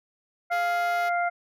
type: harmonic tone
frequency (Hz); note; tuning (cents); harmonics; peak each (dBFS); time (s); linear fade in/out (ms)
698.5; F5; 0; 1 / 2 / 3; -24 / -29 / -33; 0.5-1.3; 20
type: tone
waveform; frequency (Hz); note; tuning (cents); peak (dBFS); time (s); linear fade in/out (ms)
5% pulse; 419.3; G#4; +17; -27; 0.51-1.1; 20
effects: none